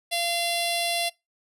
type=tone with notch filter; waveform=10% pulse; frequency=687 Hz; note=F5; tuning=29 cents flat; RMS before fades=-26 dBFS; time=0.11-1.1 s; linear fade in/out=20 ms; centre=1400 Hz; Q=0.75; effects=noise-tail reverb RT60 0.2 s tail -22 dB re dry + resampled to 32000 Hz